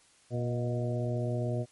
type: harmonic tone with a mistuned harmonic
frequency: 120.2 Hz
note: B2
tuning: 46 cents flat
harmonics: 1 / 2 / 3 / 4 / 5 / 6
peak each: -30 / -38 / -38 / -40 / -37 / -47 dBFS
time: 0.3-1.66 s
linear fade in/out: 50 ms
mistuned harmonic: 5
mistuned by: +45 cents
effects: white hiss -62 dBFS RMS until 1.71 s + MP3 48 kbps